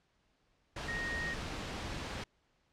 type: tone in noise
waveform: sine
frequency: 1864.7 Hz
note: A#6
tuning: in tune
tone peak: -36 dBFS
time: 0.88-1.34 s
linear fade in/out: 5 ms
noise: pink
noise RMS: -40 dBFS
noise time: 0.76-2.24 s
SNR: +1 dB
effects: pink hiss -74 dBFS RMS until 2.72 s + low-pass 5000 Hz 12 dB/octave